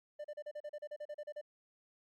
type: tone bursts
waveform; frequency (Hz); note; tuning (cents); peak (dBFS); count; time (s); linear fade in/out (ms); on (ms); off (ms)
triangle; 595; D5; +22; -39; 14; 0.19-1.414; 10; 54; 36
effects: Opus 48 kbps